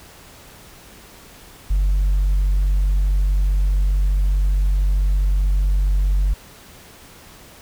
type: tone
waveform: sine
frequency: 47.65 Hz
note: G1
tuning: 48 cents flat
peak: -12 dBFS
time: 1.7-6.34 s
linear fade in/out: 10 ms
effects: tanh soft clip ceiling -13 dBFS + pink hiss -44 dBFS RMS until 7.61 s